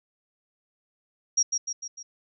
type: tone with echo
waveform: sine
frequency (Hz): 5660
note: F8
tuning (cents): +22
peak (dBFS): -18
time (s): 1.37-1.43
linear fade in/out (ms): 10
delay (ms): 150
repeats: 4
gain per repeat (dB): -5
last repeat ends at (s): 2.03
effects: none